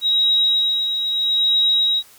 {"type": "tone with tremolo", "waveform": "sine", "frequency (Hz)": 3823, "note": "A#7", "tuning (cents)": 43, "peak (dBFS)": -13, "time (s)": [0.01, 2.03], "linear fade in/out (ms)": 50, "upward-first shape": "sine", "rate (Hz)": 0.77, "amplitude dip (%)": 50, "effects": ["white hiss -48 dBFS RMS until 2.18 s"]}